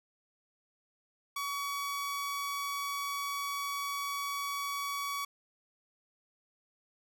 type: tone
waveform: sawtooth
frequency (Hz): 1131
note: C#6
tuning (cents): +34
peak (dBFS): -30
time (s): 1.36-5.25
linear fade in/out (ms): 5
effects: none